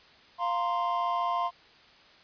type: chord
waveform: triangle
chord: F suspended fourth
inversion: none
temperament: equal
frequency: 698.5 / 932.3 / 1046.5 Hz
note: F5 / Bb5 / C6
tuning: 0 / 0 / 0 cents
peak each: -29 / -32 / -27 dBFS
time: 0.38-1.51 s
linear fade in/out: 50 ms
effects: white hiss -56 dBFS RMS until 2.23 s + resampled to 11025 Hz